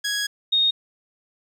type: tone pair in turn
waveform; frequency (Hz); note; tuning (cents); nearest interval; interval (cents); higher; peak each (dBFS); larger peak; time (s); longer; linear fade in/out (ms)
15% pulse / sine; 1661.2 / 3713; G#6 / A#7; 0 / -8; octave + major second; 1392; second; -16; neither; 0.04-0.27 / 0.52-0.71; first; 10
effects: resampled to 32000 Hz + 9-bit